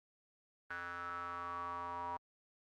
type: tone with band-pass filter sweep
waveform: square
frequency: 87.31 Hz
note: F2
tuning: in tune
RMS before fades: -43 dBFS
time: 0.7-2.17 s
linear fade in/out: 5 ms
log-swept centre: 1500 to 960 Hz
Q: 7.6
effects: Opus 32 kbps